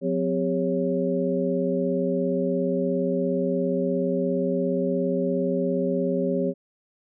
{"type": "tone cluster", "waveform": "sine", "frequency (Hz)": [180.2, 257.3, 402.2, 552], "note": ["F#3", "C4", "G4", "C#5"], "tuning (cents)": [-45, -29, 44, -7], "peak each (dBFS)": -27, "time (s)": [0.01, 6.54], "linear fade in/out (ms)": 50, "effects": []}